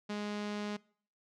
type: tone with low-pass filter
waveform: sawtooth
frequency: 207.7 Hz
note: G#3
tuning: in tune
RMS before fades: -38 dBFS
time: 0.09-0.77 s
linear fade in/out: 10 ms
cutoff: 4900 Hz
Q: 1.1
effects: noise-tail reverb RT60 0.5 s tail -23 dB re dry